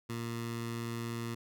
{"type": "tone with notch filter", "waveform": "15% pulse", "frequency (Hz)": 116.54, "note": "A#2", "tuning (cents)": 0, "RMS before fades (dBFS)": -38, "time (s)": [0.09, 1.35], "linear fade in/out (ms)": 10, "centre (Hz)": 550, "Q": 1.6, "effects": []}